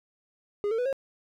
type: tone with pitch steps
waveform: triangle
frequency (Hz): 410.8 / 450.6 / 494.2 / 542.1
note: G#4 / A4 / B4 / C#5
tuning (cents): -19 / +41 / +1 / -39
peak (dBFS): -23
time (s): 0.64-0.928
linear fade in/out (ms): 0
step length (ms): 72
effects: none